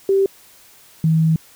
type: tone pair in turn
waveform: sine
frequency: 390 / 160.51 Hz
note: G4 / E3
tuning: -9 / -46 cents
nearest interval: octave + minor third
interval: 1537 cents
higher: first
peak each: -12 dBFS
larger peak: neither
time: 0.09-0.26 / 1.04-1.36 s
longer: second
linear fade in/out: 2 ms
effects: white hiss -48 dBFS RMS until 1.55 s